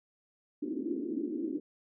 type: band-pass noise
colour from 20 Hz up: pink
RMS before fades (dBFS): -35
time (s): 0.62-1.6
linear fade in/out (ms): 10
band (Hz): 260 to 350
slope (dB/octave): 48
effects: none